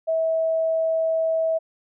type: tone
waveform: sine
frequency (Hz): 648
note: E5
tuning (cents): -30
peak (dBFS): -19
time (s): 0.07-1.59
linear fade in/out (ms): 20
effects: none